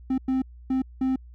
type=tone bursts at uneven times; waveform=triangle; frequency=261.6 Hz; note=C4; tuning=in tune; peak=-19 dBFS; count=4; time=0.1-0.18 / 0.28-0.42 / 0.7-0.82 / 1.01-1.16 s; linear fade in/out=5 ms; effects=added 60 Hz sine -43 dBFS peak until 1.34 s